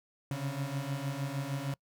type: beating tone pair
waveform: 35% pulse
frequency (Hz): 135.2 / 141.7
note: C#3 / C#3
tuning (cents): -43 / +38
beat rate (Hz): 6.5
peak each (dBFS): -35 / -34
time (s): 0.31-1.74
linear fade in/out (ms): 2
effects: noise-tail reverb RT60 0.1 s tail -25 dB re dry